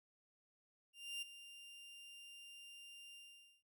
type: tone with ADSR envelope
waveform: 40% pulse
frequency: 2794 Hz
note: F7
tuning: in tune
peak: -40 dBFS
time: 0.93-3.63 s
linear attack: 290 ms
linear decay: 13 ms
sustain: -13 dB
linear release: 490 ms
effects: none